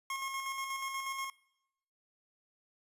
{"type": "tone with tremolo", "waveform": "25% pulse", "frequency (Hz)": 1081, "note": "C#6", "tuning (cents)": -44, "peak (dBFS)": -31, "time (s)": [0.1, 1.3], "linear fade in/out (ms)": 2, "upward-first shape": "square", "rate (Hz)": 8.3, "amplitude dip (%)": 35, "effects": ["noise-tail reverb RT60 0.9 s tail -23 dB re dry", "resampled to 32000 Hz"]}